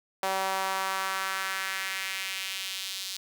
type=tone with high-pass filter sweep; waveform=sawtooth; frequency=191.3 Hz; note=G3; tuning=42 cents flat; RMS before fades=-32 dBFS; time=0.23-3.17 s; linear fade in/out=2 ms; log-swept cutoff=700 to 4100 Hz; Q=1.8; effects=none